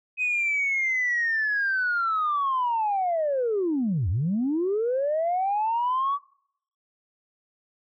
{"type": "linear two-way sweep", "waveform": "sine", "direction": "down then up", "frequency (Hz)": [2529, 78.9, 1152], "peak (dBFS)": -21, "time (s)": [0.17, 6.19], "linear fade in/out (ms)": 50, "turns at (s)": 4.09, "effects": ["noise-tail reverb RT60 0.7 s tail -25 dB re dry", "tanh soft clip ceiling -18 dBFS"]}